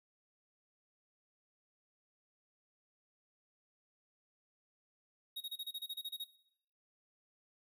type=tone bursts; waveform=square; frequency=3763 Hz; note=A#7; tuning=16 cents sharp; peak=-40 dBFS; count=12; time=5.36-6.244 s; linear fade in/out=10 ms; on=48 ms; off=28 ms; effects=noise-tail reverb RT60 0.7 s tail -17 dB re dry